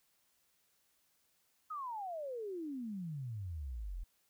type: exponential sweep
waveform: sine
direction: down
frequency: 1292 to 38.89 Hz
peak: -39 dBFS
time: 1.7-4.04 s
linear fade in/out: 10 ms
effects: white hiss -75 dBFS RMS until 4.29 s